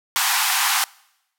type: band-pass noise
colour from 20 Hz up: pink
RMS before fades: -20 dBFS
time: 0.16-0.84 s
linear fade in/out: 0 ms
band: 760 to 16000 Hz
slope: 96 dB/octave
effects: noise-tail reverb RT60 0.9 s tail -25 dB re dry